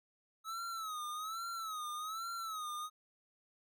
square tone with vibrato, 1288 Hz, E6, 41 cents flat, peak -40 dBFS, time 0.44-2.9 s, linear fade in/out 50 ms, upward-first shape sine, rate 1.2 Hz, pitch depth 110 cents each way, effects none

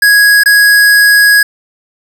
square tone with dropouts, 1661.2 Hz, G#6, in tune, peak -4 dBFS, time 0.02-1.43 s, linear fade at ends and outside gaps 5 ms, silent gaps 0.436-0.458 s, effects none

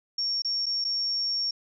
sine tone with dropouts, 5510 Hz, F8, 24 cents flat, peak -25 dBFS, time 0.18-1.51 s, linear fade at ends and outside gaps 5 ms, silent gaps 0.421-0.447 / 0.659-0.664 / 0.843-0.848 s, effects none

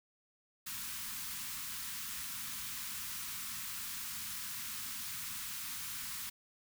white band-stop noise, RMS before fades -42 dBFS, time 0.66-6.3 s, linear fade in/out 10 ms, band 260 to 970 Hz, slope 48 dB/octave, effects none

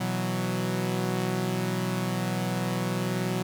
sawtooth chord, B suspended fourth, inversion none, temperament equal, 123.47 / 164.81 / 185 Hz, B2 / E3 / F#3, 0 / 0 / 0 cents, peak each -27 / -30 / -25 dBFS, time 0-3.43 s, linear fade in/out 10 ms, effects none

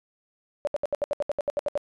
sine tone bursts, 580 Hz, D5, 22 cents flat, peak -22 dBFS, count 13, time 0.65-1.776 s, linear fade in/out 0 ms, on 22 ms, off 70 ms, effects resampled to 24000 Hz

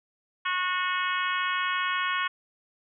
harmonic tone, 365.2 Hz, F#4, 23 cents flat, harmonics 3 / 4 / 5 / 6 / 7 / 8 / 9, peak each -29 / -31 / -33 / -35 / -36 / -37 / -38 dBFS, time 0.45-2.28 s, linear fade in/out 10 ms, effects none

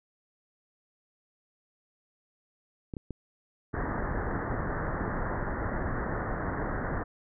clicks, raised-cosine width 3 ms, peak -23 dBFS, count 10, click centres 2.938 / 2.968 / 3.107 / 3.742 / 3.911 / 4.356 / 4.543 / 4.604 / 5.019 / 5.079 s
pink low-pass noise, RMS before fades -32 dBFS, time 3.73-7.04 s, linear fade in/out 20 ms, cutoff 1900 Hz, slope 96 dB/octave
effects none

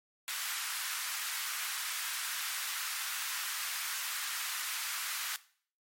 pink high-pass noise, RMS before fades -37 dBFS, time 0.28-5.36 s, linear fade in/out 0 ms, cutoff 1200 Hz, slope 24 dB/octave, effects noise-tail reverb RT60 0.5 s tail -18 dB re dry + MP3 64 kbps

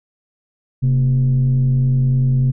sine tone with frequency modulation, 131.1 Hz, C3, 4 cents sharp, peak -11 dBFS, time 0.82-2.52 s, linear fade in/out 20 ms, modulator 103 Hz, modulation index 0.37, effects tanh soft clip ceiling -8 dBFS

